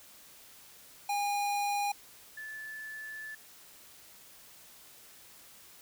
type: tone pair in turn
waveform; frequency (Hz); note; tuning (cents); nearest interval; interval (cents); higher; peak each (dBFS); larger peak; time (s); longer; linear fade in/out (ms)
square / sine; 815 / 1740.4; G#5 / A6; -33 / -19; octave + minor second; 1314; second; -30 / -40; first; 1.09-1.92 / 2.37-3.35; second; 5
effects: white hiss -55 dBFS RMS until 5.81 s